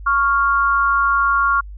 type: tone pair together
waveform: sine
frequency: 1109.5 / 1396.9 Hz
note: C#6 / F6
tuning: +1 / 0 cents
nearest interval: major third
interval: 399 cents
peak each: -16 / -16 dBFS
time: 0.06-1.61 s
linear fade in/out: 10 ms
effects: added 50 Hz sine -31 dBFS peak until 1.77 s